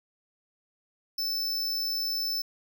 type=tone; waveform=square; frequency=5280 Hz; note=E8; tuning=2 cents sharp; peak=-28 dBFS; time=1.18-2.42 s; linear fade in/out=5 ms; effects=none